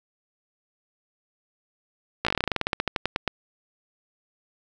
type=slowing click train; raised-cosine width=0.3 ms; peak=-7 dBFS; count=21; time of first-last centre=2.25-3.277 s; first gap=16 ms; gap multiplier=1.11; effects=none